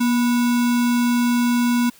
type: tone with sample-and-hold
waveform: sine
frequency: 240 Hz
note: B3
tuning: 49 cents flat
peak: -15 dBFS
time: 0-1.9 s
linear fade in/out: 10 ms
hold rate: 1225 Hz
effects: white hiss -50 dBFS RMS until 1.99 s